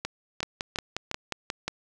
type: two click trains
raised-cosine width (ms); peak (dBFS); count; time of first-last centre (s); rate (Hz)
0.2; -12 / -13; 8 / 4; 0.43-1.68 / 0.05-1.114; 5.6 / 2.82
effects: none